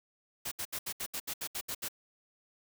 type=noise bursts; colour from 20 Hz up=white; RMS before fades=-37 dBFS; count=11; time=0.45-1.886 s; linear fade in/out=10 ms; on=66 ms; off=71 ms; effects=none